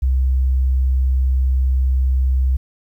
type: tone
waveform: sine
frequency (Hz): 65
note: C2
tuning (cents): -11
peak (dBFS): -13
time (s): 0.02-2.57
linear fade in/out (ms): 10
effects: 9-bit